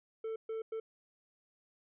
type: tone bursts at uneven times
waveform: triangle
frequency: 444.9 Hz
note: A4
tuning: 19 cents sharp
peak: -34 dBFS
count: 3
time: 0.24-0.36 / 0.49-0.62 / 0.72-0.8 s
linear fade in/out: 5 ms
effects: resampled to 8000 Hz